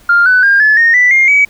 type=tone with pitch steps; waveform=sine; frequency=1400 / 1500.5 / 1608.2 / 1723.6 / 1847.3 / 1979.9 / 2122 / 2274 Hz; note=F6 / F#6 / G6 / A6 / A#6 / B6 / C7 / C#7; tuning=+4 / +24 / +44 / -36 / -16 / +4 / +24 / +44 cents; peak=-4 dBFS; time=0.09-1.45 s; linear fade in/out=5 ms; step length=170 ms; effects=tanh soft clip ceiling 0 dBFS + pink hiss -45 dBFS RMS until 1.49 s